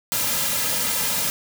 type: noise with comb filter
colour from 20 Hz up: white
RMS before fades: -23 dBFS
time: 0.12-1.3 s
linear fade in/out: 0 ms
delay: 2.7 ms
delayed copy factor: -0.75
effects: none